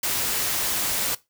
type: noise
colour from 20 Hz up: white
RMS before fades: -25 dBFS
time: 0.03-1.15 s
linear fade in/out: 5 ms
effects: noise-tail reverb RT60 0.2 s tail -18 dB re dry